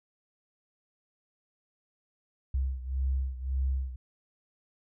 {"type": "beating tone pair", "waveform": "sine", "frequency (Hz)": [65.5, 67.3], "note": ["C2", "C2"], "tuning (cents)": [2, 49], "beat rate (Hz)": 1.8, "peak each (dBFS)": [-29, -33], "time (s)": [2.54, 3.96], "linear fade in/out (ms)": 5, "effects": []}